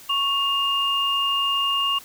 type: tone pair together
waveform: sine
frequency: 1108.7 / 2820 Hz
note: C#6 / F7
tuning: 0 / +16 cents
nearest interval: octave + major third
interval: 1616 cents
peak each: -24 / -21 dBFS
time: 0.09-1.99 s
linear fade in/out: 10 ms
effects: white hiss -45 dBFS RMS until 2.04 s